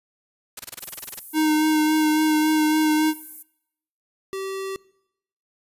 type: noise bursts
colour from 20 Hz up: white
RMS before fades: -34 dBFS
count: 13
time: 0.57-1.195 s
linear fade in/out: 5 ms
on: 25 ms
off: 25 ms
type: high-pass noise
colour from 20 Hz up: white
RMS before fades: -37 dBFS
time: 0.8-3.43 s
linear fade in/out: 10 ms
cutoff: 11000 Hz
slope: 24 dB/octave
type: tone with vibrato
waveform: square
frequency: 309.1 Hz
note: D#4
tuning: 11 cents flat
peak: -18 dBFS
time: 1.33-3.14 s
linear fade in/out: 50 ms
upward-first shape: sine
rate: 3.6 Hz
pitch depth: 17 cents each way
type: tone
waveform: square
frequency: 386.1 Hz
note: G4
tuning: 26 cents flat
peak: -28 dBFS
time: 4.33-4.76 s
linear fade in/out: 0 ms
effects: noise-tail reverb RT60 0.8 s tail -22 dB re dry + resampled to 32000 Hz